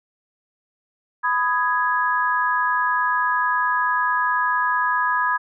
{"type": "chord", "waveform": "sine", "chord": "G# minor", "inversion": "first", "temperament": "just", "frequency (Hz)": [996.7, 1245.9, 1661.2], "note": ["B5", "D#6", "G#6"], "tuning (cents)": [16, 2, 0], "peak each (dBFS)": [-21, -24, -22], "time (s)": [1.23, 5.38], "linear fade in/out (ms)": 20, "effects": []}